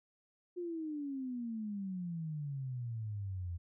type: exponential sweep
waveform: sine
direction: down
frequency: 360 to 84.2 Hz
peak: -37 dBFS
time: 0.56-3.58 s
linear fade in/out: 20 ms
effects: none